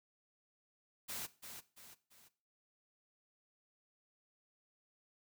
white noise with echo, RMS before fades -43 dBFS, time 1.08-1.27 s, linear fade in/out 20 ms, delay 340 ms, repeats 3, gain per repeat -7 dB, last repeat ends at 2.29 s, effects noise-tail reverb RT60 0.4 s tail -17 dB re dry

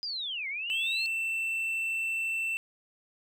sine linear two-way sweep, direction down then up, 4978 to 2073 to 4361 Hz, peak -32 dBFS, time 0.03-1.06 s, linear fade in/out 0 ms, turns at 0.48 s
triangle tone, 2677 Hz, E7, 26 cents sharp, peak -27 dBFS, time 0.7-2.57 s, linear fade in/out 0 ms
effects none

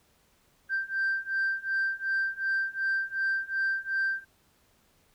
sine beating tone pair, 1568 / 1570.7 Hz, G6 / G6, 0 / +3 cents, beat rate 2.7 Hz, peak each -29 / -28 dBFS, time 0.69-4.25 s, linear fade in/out 50 ms, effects tanh soft clip ceiling -22 dBFS + pink hiss -66 dBFS RMS until 5.14 s

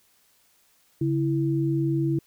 sine tone pair together, 140.6 / 329.6 Hz, C#3 / E4, +25 / 0 cents, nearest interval octave + minor third, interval 1475 cents, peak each -24 dBFS, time 1.01-2.19 s, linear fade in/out 5 ms, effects white hiss -63 dBFS RMS until 2.26 s

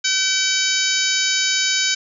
harmonic tone with a mistuned harmonic, 765 Hz, G5, 42 cents flat, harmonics 2 / 3 / 4 / 5 / 6 / 7 / 8 / 9, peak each -25 / -25 / -25 / -25 / -25 / -25 / -25 / -25 dBFS, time 0.04-1.95 s, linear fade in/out 10 ms, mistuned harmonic 7, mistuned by -35 cents, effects none

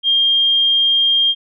sine tone, 3211 Hz, G7, 41 cents sharp, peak -11 dBFS, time 0.03-1.35 s, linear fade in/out 50 ms, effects none

